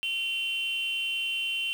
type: tone pair together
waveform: sine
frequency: 2751 / 3081 Hz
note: F7 / G7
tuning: -27 / -31 cents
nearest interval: major second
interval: 196 cents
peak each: -28 / -29 dBFS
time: 0.03-1.73 s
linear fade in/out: 0 ms
effects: tanh soft clip ceiling -24 dBFS + 8-bit